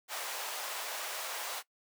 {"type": "high-pass noise", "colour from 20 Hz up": "pink", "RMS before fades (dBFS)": -39, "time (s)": [0.08, 1.63], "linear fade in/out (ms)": 50, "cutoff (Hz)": 580, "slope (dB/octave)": 24, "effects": ["noise-tail reverb RT60 0.1 s tail -20 dB re dry"]}